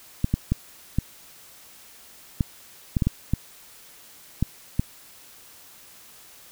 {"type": "clicks", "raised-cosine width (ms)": 5, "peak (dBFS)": -8, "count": 11, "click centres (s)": [0.244, 0.34, 0.52, 0.986, 2.408, 2.968, 3.022, 3.07, 3.336, 4.426, 4.795], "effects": ["white hiss -49 dBFS RMS until 6.51 s"]}